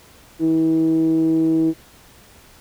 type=tone with low-pass filter; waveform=10% pulse; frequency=161.2 Hz; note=E3; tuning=38 cents flat; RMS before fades=-17 dBFS; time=0.39-1.74 s; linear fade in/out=50 ms; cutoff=340 Hz; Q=8; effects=pink hiss -48 dBFS RMS until 2.6 s